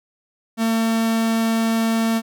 45% pulse tone, 225.7 Hz, A3, 44 cents sharp, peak -17 dBFS, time 0.57-2.22 s, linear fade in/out 50 ms, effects none

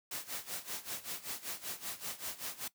white noise with tremolo, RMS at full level -39 dBFS, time 0.11-2.68 s, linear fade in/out 5 ms, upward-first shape sine, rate 5.2 Hz, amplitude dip 85%, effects noise-tail reverb RT60 0.1 s tail -18 dB re dry + high-pass 100 Hz 12 dB/octave

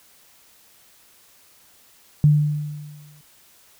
sine tone with exponential decay, 148.9 Hz, D3, 24 cents sharp, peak -9 dBFS, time 2.24-3.21 s, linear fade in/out 0 ms, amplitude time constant 210 ms, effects white hiss -54 dBFS RMS until 3.79 s

